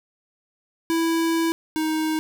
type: tone pair in turn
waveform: square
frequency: 329.6 / 313.9 Hz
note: E4 / D#4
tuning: 0 / +15 cents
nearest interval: minor second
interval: 85 cents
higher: first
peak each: -20 / -22 dBFS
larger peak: first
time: 0.9-1.52 / 1.76-2.19 s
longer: first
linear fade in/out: 0 ms
effects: none